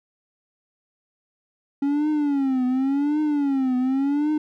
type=tone with vibrato; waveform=triangle; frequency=277.2 Hz; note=C#4; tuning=in tune; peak=-17 dBFS; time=1.82-4.38 s; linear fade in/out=5 ms; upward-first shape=triangle; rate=0.9 Hz; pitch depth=180 cents each way; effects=none